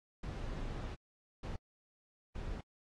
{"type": "noise bursts at uneven times", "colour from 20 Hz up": "brown", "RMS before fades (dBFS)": -41, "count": 3, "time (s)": [[0.23, 0.95], [1.43, 1.56], [2.35, 2.61]], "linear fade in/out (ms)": 5, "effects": ["low-pass 6000 Hz 12 dB/octave", "AAC 32 kbps"]}